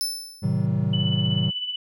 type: tone with exponential decay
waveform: sawtooth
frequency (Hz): 5274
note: E8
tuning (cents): 0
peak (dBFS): -19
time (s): 0.01-0.66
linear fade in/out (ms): 0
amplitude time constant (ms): 140
type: chord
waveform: triangle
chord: A diminished seventh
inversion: none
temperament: just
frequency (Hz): 110 / 132 / 158.4 / 190.08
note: A2 / C3 / Eb3 / Gb3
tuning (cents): 0 / +16 / +31 / +47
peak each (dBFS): -24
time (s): 0.42-1.51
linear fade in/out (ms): 20
type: tone with tremolo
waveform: sine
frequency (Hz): 2982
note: F#7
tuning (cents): +13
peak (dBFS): -24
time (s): 0.93-1.76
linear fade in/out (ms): 5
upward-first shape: sine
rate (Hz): 16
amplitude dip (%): 55
effects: none